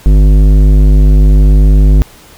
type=tone with tanh clipping; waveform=sine; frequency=50.4 Hz; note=G1; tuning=49 cents sharp; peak=-4 dBFS; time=0.06-2.02 s; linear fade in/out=0 ms; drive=14 dB; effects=pink hiss -38 dBFS RMS until 2.37 s